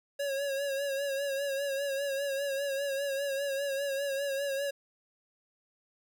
square tone with vibrato, 554.4 Hz, C#5, in tune, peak -31 dBFS, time 0.19-4.71 s, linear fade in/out 10 ms, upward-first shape sine, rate 5 Hz, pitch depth 48 cents each way, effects none

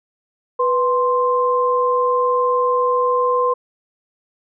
sine tone pair together, 493.9 / 1046.5 Hz, B4 / C6, 0 / 0 cents, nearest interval octave + minor second, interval 1300 cents, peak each -17 dBFS, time 0.59-3.54 s, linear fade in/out 10 ms, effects none

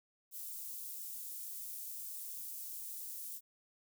white high-pass noise, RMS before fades -45 dBFS, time 0.31-3.41 s, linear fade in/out 50 ms, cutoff 9500 Hz, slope 12 dB/octave, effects none

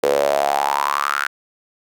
sawtooth tone with high-pass filter sweep, 70.9 Hz, C#2, 40 cents sharp, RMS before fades -19 dBFS, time 0.03-1.27 s, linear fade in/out 5 ms, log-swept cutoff 470 to 1500 Hz, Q 6.9, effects none

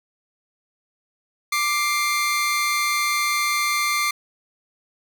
sawtooth tone pair together, 1180 / 2105 Hz, D6 / C7, +8 / +10 cents, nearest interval minor seventh, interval 1002 cents, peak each -19 dBFS, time 1.52-4.11 s, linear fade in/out 5 ms, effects none

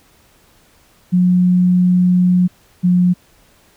sine tone pair in turn, 180.3 / 179.05 Hz, F#3 / F3, -45 / +43 cents, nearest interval unison, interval 12 cents, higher first, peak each -9 dBFS, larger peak neither, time 1.12-2.48 / 2.83-3.14 s, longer first, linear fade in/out 20 ms, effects pink hiss -52 dBFS RMS until 3.76 s

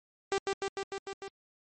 sawtooth tone with echo, 392 Hz, G4, in tune, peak -23 dBFS, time 0.32-0.38 s, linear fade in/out 0 ms, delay 150 ms, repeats 6, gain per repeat -2 dB, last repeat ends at 1.28 s, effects MP3 32 kbps

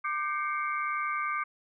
sine tone cluster, 1193 / 1555 / 2124 / 2266 Hz, D6 / G6 / C7 / C#7, +27 / -14 / +25 / +37 cents, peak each -30 / -37 / -37 / -39 dBFS, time 0.04-1.44 s, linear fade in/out 10 ms, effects none

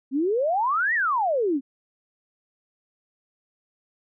sine exponential two-way sweep, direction up then down, 253.1 to 1975.5 to 253.1 Hz, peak -20 dBFS, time 0.11-1.61 s, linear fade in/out 50 ms, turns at 0.94 s, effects none

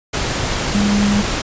sine tone in noise, 204.3 Hz, G#3, 28 cents flat, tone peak -13 dBFS, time 0.74-1.22 s, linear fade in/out 10 ms, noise pink, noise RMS -20 dBFS, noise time 0.13-1.42 s, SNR +4 dB, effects resampled to 16000 Hz

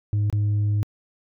sine tone with dropouts, 103.83 Hz, G#2, in tune, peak -16 dBFS, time 0.13-0.83 s, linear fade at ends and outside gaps 0 ms, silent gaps 0.3-0.327 s, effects tanh soft clip ceiling -18 dBFS

